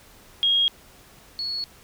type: tone pair in turn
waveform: sine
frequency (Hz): 3268 / 4372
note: G#7 / C#8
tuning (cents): -29 / -25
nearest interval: perfect fourth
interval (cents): 504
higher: second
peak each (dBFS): -17 / -26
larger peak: first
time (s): 0.43-0.68 / 1.39-1.64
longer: neither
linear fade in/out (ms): 0
effects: pink hiss -51 dBFS RMS until 1.83 s